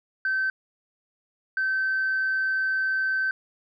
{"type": "tone pair in turn", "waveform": "sine", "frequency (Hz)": [1543, 1543], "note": ["G6", "G6"], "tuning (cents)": [-28, -28], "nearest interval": "unison", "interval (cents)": 0, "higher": "neither", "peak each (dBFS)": [-21, -21], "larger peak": "neither", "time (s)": [[0.25, 0.5], [1.57, 3.31]], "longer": "second", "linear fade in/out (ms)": 2, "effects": ["tanh soft clip ceiling -19 dBFS"]}